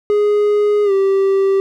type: tone with pitch glide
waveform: triangle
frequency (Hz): 415.3 to 389.7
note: G#4 to G4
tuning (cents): 0 to -10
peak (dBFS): -9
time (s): 0.1-1.6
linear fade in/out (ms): 0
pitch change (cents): -110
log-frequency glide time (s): 0.84-0.92
effects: none